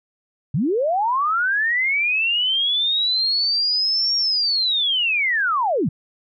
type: linear two-way sweep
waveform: sine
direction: up then down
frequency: 116.54 to 5588 to 116.54 Hz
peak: -17 dBFS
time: 0.54-5.89 s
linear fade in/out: 5 ms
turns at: 4.16 s
effects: none